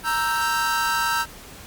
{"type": "chord", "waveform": "45% pulse", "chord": "E diminished", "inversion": "second", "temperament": "equal", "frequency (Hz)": [932.3, 1318.5, 1568], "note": ["Bb5", "E6", "G6"], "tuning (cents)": [0, 0, 0], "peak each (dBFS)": -25, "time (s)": [0.03, 1.26], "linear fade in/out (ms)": 50, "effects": ["pink hiss -42 dBFS RMS until 1.66 s", "Opus 48 kbps"]}